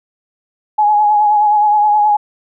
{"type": "tone with vibrato", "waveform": "sine", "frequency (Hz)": 839, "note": "G#5", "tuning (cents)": 17, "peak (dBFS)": -8, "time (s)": [0.78, 2.17], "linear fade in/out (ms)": 10, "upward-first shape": "triangle", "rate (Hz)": 9.5, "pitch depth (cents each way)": 39, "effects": []}